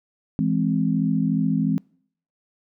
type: chord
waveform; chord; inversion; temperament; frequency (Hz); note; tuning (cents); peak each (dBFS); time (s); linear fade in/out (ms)
sine; E augmented; none; equal; 164.81 / 207.7 / 261.6; E3 / G#3 / B#3; 0 / 0 / 0; -23; 0.39-1.78; 0
effects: noise-tail reverb RT60 0.6 s tail -26 dB re dry